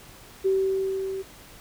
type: tone with level ramp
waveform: sine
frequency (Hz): 384.2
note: G4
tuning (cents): -35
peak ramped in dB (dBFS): -18 to -29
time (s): 0.44-1.23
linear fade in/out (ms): 20
effects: pink hiss -48 dBFS RMS until 1.6 s